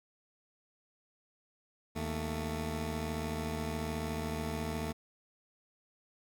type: tone pair together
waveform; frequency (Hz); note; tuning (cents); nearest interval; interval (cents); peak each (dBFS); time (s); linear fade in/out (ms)
15% pulse; 78.84 / 222.6; D#2 / A3; +23 / +20; octave + tritone; 1797; -30 / -32; 1.95-4.93; 20
effects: none